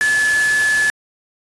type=tone in noise; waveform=sine; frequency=1722 Hz; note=A6; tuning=38 cents flat; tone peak=-13 dBFS; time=0.01-0.9 s; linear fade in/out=0 ms; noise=white; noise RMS=-24 dBFS; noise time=0.01-0.9 s; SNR=+8 dB; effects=resampled to 24000 Hz